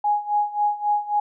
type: tone with tremolo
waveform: sine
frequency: 830.6 Hz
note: G#5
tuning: in tune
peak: -16 dBFS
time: 0.04-1.2 s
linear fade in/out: 5 ms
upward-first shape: sine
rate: 3.7 Hz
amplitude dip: 85%
effects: none